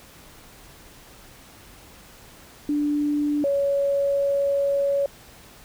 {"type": "tone pair in turn", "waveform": "sine", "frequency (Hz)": [293.7, 560.1], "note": ["D4", "C#5"], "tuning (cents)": [0, 18], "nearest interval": "major seventh", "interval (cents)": 1118, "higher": "second", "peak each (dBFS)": [-20, -19], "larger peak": "second", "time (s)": [[2.69, 3.44], [3.44, 5.06]], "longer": "second", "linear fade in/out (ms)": 2, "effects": ["pink hiss -48 dBFS RMS until 5.64 s"]}